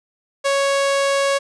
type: tone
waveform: sawtooth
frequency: 554.4 Hz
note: C#5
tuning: in tune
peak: -12 dBFS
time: 0.44-1.39 s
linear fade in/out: 20 ms
effects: resampled to 22050 Hz + 8-bit